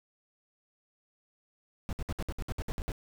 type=noise bursts; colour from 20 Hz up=brown; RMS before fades=-33 dBFS; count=11; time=1.89-2.918 s; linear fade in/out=0 ms; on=38 ms; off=61 ms; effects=none

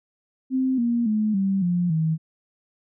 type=tone with pitch steps; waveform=sine; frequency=260.8 / 236.4 / 214.3 / 194.25 / 176.09 / 159.62 Hz; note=C4 / A#3 / A3 / G3 / F3 / D#3; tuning=-5 / +24 / -45 / -16 / +15 / +45 cents; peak=-19 dBFS; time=0.5-2.18 s; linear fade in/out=50 ms; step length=280 ms; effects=none

